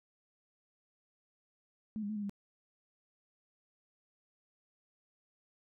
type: tone with pitch steps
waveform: sine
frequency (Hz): 216.6 / 203.3 / 215.1 / 206.7 / 200.6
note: A3 / G#3 / A3 / G#3 / G3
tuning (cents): -27 / -37 / -39 / -8 / +40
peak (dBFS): -35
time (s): 1.96-2.295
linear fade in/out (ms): 0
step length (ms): 67
effects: none